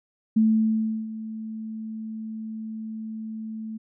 sine tone with ADSR envelope, 220 Hz, A3, in tune, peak -15 dBFS, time 0.36-3.78 s, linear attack 10 ms, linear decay 700 ms, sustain -16 dB, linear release 15 ms, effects none

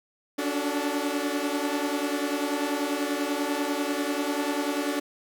sawtooth chord, D major seventh, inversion third, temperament equal with one note detuned, 283.5 / 293.7 / 370 / 440 Hz, C#4 / D4 / F#4 / A4, +39 / 0 / 0 / 0 cents, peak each -26 / -26 / -31 / -31 dBFS, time 0.38-5 s, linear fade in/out 10 ms, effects none

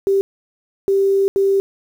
sine tone bursts at uneven times, 392.1 Hz, G4, in tune, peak -12 dBFS, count 3, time 0.07-0.21 / 0.88-1.28 / 1.36-1.6 s, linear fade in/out 0 ms, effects 7-bit

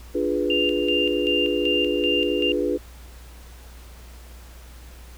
sine chord, D diminished seventh, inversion none, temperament equal, 293.7 / 349.2 / 415.3 / 493.9 Hz, D4 / F4 / Ab4 / Cb5, 0 / 0 / 0 / 0 cents, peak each -26 dBFS, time 0.14-2.78 s, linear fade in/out 20 ms
sine tone with tremolo, 2794 Hz, F7, in tune, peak -21 dBFS, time 0.5-2.52 s, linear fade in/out 2 ms, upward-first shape square, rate 2.6 Hz, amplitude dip 65%
effects added 60 Hz sine -41 dBFS peak until 5.17 s + pink hiss -49 dBFS RMS until 5.17 s

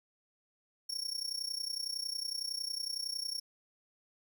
40% pulse tone with amplitude modulation, 5500 Hz, F8, 27 cents flat, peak -31 dBFS, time 0.89-3.4 s, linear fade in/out 10 ms, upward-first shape sine, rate 30.9 Hz, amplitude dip 85%, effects none

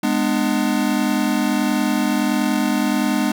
square chord, G# diminished, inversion none, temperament just, 207.7 / 249.2 / 299 Hz, G#3 / B3 / D4, 0 / +16 / +31 cents, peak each -22 dBFS, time 0.03-3.32 s, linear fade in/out 5 ms, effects none

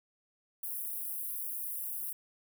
white high-pass noise, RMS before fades -38 dBFS, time 0.63-2.13 s, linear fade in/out 5 ms, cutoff 10000 Hz, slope 48 dB/octave, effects none

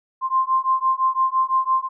sine beating tone pair, 1046.5 / 1052.4 Hz, C6 / C6, 0 / +10 cents, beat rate 5.9 Hz, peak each -20 dBFS, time 0.21-1.89 s, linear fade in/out 50 ms, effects none

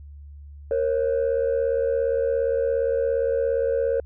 sine tone pair together, 466.2 / 543.5 Hz, A#4 / C#5, 0 / -34 cents, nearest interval minor third, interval 266 cents, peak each -21 dBFS, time 0.71-4 s, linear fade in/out 2 ms, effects tanh soft clip ceiling -16 dBFS + added 72 Hz sine -39 dBFS peak until 4.05 s

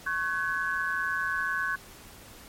sine tone cluster, 1099 / 1513 / 1681 Hz, C#6 / F#6 / G#6, -15 / +38 / +20 cents, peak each -33 / -29 / -32 dBFS, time 0.06-1.76 s, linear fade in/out 10 ms, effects pink hiss -49 dBFS RMS until 2.48 s + MP3 64 kbps

